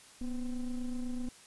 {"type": "ring-modulated tone", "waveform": "triangle", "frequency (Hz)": 130, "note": "C3", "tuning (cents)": -11, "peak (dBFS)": -28, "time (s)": [0.21, 1.29], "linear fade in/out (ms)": 5, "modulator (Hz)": 116, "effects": ["white hiss -56 dBFS RMS until 1.46 s", "resampled to 24000 Hz"]}